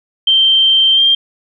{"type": "tone with pitch glide", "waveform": "sine", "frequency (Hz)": [3136, 3185], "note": ["G7", "G7"], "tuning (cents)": [0, 27], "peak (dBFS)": -7, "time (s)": [0.27, 1.15], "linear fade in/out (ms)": 5, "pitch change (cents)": 27, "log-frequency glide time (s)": [0.93, 1.01], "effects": []}